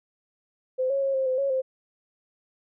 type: tone with pitch steps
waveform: sine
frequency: 515 / 550 / 544 / 530 / 515 / 552 / 523 Hz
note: C5 / C#5 / C#5 / C5 / C5 / C#5 / C5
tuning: -28 / -14 / -33 / +22 / -28 / -7 / -1 cents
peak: -22 dBFS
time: 0.78-1.62 s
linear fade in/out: 20 ms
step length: 120 ms
effects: none